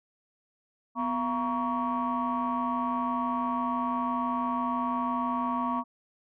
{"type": "tone cluster", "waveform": "sine", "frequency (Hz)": [248, 684, 943, 1122], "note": ["B3", "F5", "A#5", "C#6"], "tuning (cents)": [7, -36, 20, 21], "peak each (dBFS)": [-30, -36, -31, -30], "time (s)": [0.95, 5.84], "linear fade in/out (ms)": 50, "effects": ["tanh soft clip ceiling -20 dBFS"]}